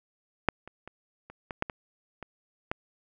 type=clicks; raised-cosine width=0.5 ms; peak=-6 / -28 / -27 / -30 / -20 / -11 / -20 / -24 / -14 dBFS; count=9; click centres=0.487 / 0.676 / 0.876 / 1.3 / 1.508 / 1.624 / 1.698 / 2.227 / 2.715 s; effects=none